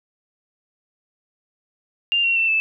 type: tone with pitch steps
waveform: sine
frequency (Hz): 2794 / 2738 / 2683 / 2630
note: F7 / F7 / E7 / E7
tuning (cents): 0 / -35 / +30 / -5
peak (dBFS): -16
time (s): 2.12-2.6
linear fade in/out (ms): 0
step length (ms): 120
effects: none